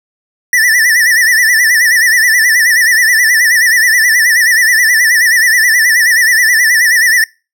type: tone with vibrato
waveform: square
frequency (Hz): 1864.7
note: A#6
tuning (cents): 0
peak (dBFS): -7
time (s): 0.53-7.24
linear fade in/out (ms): 2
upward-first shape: sine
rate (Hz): 9.4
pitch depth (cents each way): 120
effects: noise-tail reverb RT60 0.3 s tail -24 dB re dry